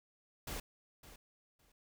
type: noise with echo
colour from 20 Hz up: pink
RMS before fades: -42 dBFS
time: 0.47-0.6 s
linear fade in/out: 5 ms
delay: 560 ms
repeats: 2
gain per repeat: -14 dB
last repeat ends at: 1.72 s
effects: none